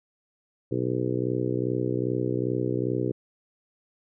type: harmonic tone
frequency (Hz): 62.5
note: B1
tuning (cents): +21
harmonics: 2 / 3 / 4 / 5 / 6 / 7 / 8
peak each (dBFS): -30 / -35 / -36 / -30 / -30 / -32 / -36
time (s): 0.71-3.12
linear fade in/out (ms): 10
effects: none